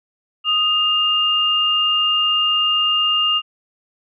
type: tone pair together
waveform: sine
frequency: 1244.5 / 2816 Hz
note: D#6 / F7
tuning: 0 / +14 cents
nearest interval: octave + major second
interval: 1414 cents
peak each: -22 / -15 dBFS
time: 0.44-3.42 s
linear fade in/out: 50 ms
effects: none